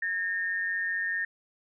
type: tone pair together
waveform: sine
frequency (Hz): 1641 / 1825.6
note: G#6 / A#6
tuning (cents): -21 / -37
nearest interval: major second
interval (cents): 184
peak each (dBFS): -35 / -28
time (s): 0.02-1.25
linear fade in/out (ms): 5
effects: none